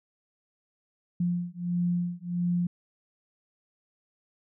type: beating tone pair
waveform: sine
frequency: 174.61 / 176.11 Hz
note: F3 / F3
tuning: 0 / +15 cents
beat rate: 1.5 Hz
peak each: -29 dBFS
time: 1.2-2.67 s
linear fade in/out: 5 ms
effects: none